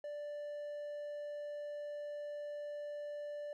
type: tone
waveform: triangle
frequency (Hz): 587.3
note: D5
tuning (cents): 0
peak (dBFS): -39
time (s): 0.04-3.53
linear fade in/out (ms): 2
effects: none